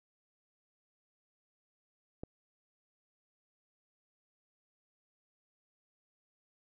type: click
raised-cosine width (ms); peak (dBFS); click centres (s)
2; -27; 2.235
effects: none